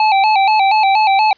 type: tone with vibrato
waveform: square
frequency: 820 Hz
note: G#5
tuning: 22 cents flat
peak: -10 dBFS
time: 0-1.33 s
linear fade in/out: 2 ms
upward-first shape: square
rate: 4.2 Hz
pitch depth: 89 cents each way
effects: white hiss -52 dBFS RMS until 1.37 s + resampled to 11025 Hz